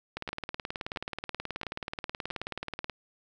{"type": "two click trains", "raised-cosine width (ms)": 0.3, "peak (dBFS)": [-20, -18], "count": [4, 52], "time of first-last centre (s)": [[0.29, 2.303], [0.17, 2.897]], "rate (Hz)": [1.49, 18.7], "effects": []}